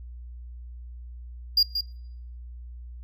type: tone with echo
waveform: triangle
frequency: 4821 Hz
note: D8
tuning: 45 cents sharp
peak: -15 dBFS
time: 1.57-1.63 s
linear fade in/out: 5 ms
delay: 180 ms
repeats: 1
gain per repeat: -8 dB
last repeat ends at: 1.81 s
effects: noise-tail reverb RT60 0.7 s tail -24 dB re dry + added 60 Hz sine -38 dBFS peak until 3.03 s